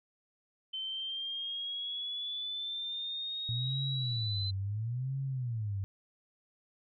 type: exponential sweep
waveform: sine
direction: up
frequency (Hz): 3075 to 4054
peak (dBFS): -35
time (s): 0.73-4.51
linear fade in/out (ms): 10
type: tone with vibrato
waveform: sine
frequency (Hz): 114.4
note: A#2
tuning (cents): -32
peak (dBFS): -32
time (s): 3.49-5.84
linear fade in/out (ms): 0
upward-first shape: sine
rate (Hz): 0.73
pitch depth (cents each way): 300
effects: none